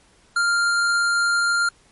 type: tone with tanh clipping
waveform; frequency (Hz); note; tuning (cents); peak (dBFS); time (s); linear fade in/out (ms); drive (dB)
sine; 1396.9; F6; 0; -19; 0.36-1.69; 5; 18
effects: pink hiss -56 dBFS RMS until 1.91 s + MP3 48 kbps